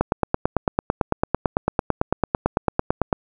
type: click train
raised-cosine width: 1 ms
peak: -3 dBFS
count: 29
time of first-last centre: 0.01-3.128 s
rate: 8.98 Hz
effects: none